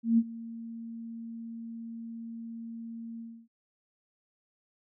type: tone with ADSR envelope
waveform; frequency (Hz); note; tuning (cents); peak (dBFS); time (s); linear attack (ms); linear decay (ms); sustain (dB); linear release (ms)
sine; 229.3; A#3; -28; -18; 0.03-3.48; 150; 48; -20; 290
effects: none